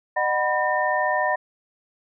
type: tone cluster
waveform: sine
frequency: 610 / 744 / 985 / 1817 Hz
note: D#5 / F#5 / B5 / A#6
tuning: -34 / +9 / -5 / -45 cents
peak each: -25 dBFS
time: 0.16-1.36 s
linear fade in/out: 10 ms
effects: none